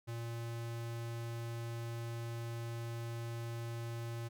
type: tone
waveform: square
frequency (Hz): 116.54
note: A#2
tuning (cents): 0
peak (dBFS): -40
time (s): 0.07-4.29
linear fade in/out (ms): 20
effects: none